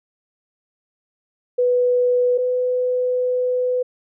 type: tone pair in turn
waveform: sine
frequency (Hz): 493.9 / 500.5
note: B4 / B4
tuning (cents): 0 / +23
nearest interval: unison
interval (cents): 23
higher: second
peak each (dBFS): -14 / -17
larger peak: first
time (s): 1.58-2.38 / 2.38-3.83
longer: second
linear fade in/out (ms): 10
effects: none